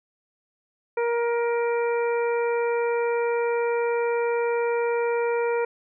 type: harmonic tone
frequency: 471 Hz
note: A#4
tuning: 18 cents sharp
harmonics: 1 / 2 / 3 / 4 / 5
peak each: -22 / -30 / -35 / -39 / -36 dBFS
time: 0.97-5.65 s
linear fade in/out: 5 ms
effects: none